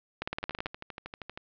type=two click trains; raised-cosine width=0.3 ms; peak=-23 / -15 dBFS; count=13 / 9; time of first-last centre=0.43-1.375 / 0.22-0.66 s; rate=12.7 / 18.2 Hz; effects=low-pass 4000 Hz 12 dB/octave